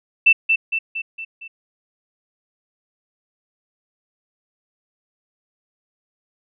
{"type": "tone with echo", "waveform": "sine", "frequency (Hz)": 2667, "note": "E7", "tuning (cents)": 20, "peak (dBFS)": -8, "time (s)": [0.26, 0.33], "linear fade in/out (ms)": 10, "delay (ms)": 230, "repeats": 5, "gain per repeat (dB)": -5, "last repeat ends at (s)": 1.48, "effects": []}